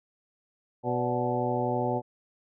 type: harmonic tone with a mistuned harmonic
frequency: 123.47 Hz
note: B2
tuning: in tune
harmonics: 1 / 2 / 3 / 4 / 5 / 6 / 7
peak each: -33 / -33 / -33 / -33 / -33 / -33 / -33 dBFS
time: 0.83-2.02 s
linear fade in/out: 50 ms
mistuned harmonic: 5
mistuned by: -91 cents
effects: none